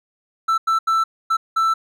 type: tone bursts at uneven times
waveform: triangle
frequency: 1328 Hz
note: E6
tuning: 12 cents sharp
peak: -13 dBFS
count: 5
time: 0.48-0.58 / 0.67-0.79 / 0.87-1.04 / 1.3-1.37 / 1.56-1.74 s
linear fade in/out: 10 ms
effects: none